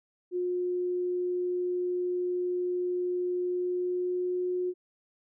sine tone with pitch glide, 358.7 to 361.6 Hz, F4 to F#4, +46 to -40 cents, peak -27 dBFS, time 0.31-4.74 s, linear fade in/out 50 ms, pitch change +14 cents, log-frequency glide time 3.42-4.48 s, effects none

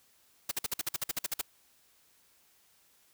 white noise bursts, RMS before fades -32 dBFS, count 13, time 0.49-1.414 s, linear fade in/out 5 ms, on 24 ms, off 51 ms, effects white hiss -66 dBFS RMS until 3.13 s

